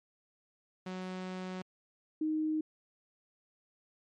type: tone pair in turn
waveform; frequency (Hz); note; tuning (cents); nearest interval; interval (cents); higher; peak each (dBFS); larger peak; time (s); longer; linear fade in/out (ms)
sawtooth / sine; 185 / 311.1; F#3 / D#4; 0 / 0; major sixth; 900; second; -34 / -29; second; 0.86-1.62 / 2.21-2.61; first; 5
effects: low-pass 5000 Hz 12 dB/octave + MP3 64 kbps